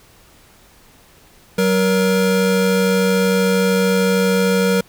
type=tone pair together; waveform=square; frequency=188.5 / 472.4 Hz; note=F#3 / A#4; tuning=+32 / +23 cents; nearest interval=octave + major third; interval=1591 cents; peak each=-17 dBFS; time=1.58-4.81 s; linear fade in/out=5 ms; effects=pink hiss -49 dBFS RMS until 4.88 s